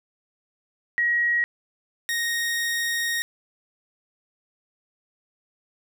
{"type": "tone pair in turn", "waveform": ["sine", "sawtooth"], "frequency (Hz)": [1900, 1865.2], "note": ["A#6", "A#6"], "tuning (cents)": [33, 1], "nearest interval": "unison", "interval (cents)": 32, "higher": "first", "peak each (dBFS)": [-19, -20], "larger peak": "first", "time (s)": [[0.98, 1.44], [2.09, 3.22]], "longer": "second", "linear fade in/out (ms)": 0, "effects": []}